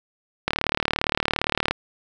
click train, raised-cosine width 0.3 ms, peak -4 dBFS, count 47, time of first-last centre 0.48-1.71 s, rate 37.4 Hz, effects none

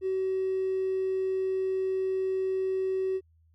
triangle tone with hard clipping, 378.9 Hz, F#4, 41 cents sharp, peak -26 dBFS, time 0.01-3.21 s, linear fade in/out 50 ms, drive 3 dB, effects added 81 Hz sine -60 dBFS peak until 3.54 s

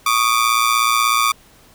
sawtooth ring-modulated tone, 1174.7 Hz, D6, in tune, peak -7 dBFS, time 0.06-1.32 s, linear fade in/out 5 ms, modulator 58.2 Hz, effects pink hiss -49 dBFS RMS until 1.74 s

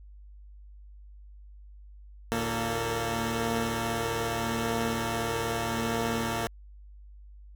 10% pulse tone cluster, 75.9 / 115 / 230.8 / 441.5 Hz, D#2 / A#2 / A#3 / A4, -42 / -23 / -17 / +6 cents, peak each -31 / -24 / -23 / -28 dBFS, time 2.32-6.47 s, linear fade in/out 0 ms, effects added 50 Hz sine -46 dBFS peak until 7.55 s

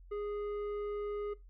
triangle tone with tanh clipping, 413.4 Hz, G#4, 8 cents flat, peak -37 dBFS, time 0.11-1.34 s, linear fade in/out 10 ms, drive 13 dB, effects noise-tail reverb RT60 0.2 s tail -19 dB re dry + added 44 Hz sine -52 dBFS peak until 1.49 s

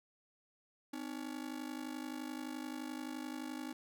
45% pulse ring-modulated tone, 282.2 Hz, C#4, 31 cents sharp, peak -38 dBFS, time 0.93-3.73 s, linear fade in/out 5 ms, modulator 25.8 Hz, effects none

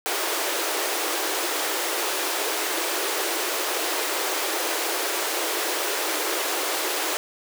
pink high-pass noise, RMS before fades -26 dBFS, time 0.06-7.17 s, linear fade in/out 0 ms, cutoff 310 Hz, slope 96 dB/octave, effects none

